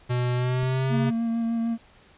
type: tone with pitch glide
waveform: square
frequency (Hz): 123.47 to 134.64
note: B2 to C3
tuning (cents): 0 to +50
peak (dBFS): -23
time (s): 0.09-1.11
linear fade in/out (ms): 20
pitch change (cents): +150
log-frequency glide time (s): 0.35-0.96
type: click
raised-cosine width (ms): 5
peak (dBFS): -25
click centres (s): 0.631
type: tone with vibrato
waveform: triangle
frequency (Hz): 230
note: A#3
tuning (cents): -23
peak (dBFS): -21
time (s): 0.89-1.78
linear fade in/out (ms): 50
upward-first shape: sine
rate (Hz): 6.6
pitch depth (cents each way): 15
effects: pink hiss -55 dBFS RMS until 2.17 s + resampled to 8000 Hz